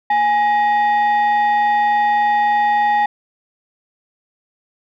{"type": "tone pair together", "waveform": "sine", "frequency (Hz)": [830.6, 1892.8], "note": ["G#5", "A#6"], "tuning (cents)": [0, 26], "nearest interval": "octave + major second", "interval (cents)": 1426, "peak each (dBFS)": [-11, -19], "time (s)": [0.1, 3.06], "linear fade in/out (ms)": 5, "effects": ["tanh soft clip ceiling -10 dBFS"]}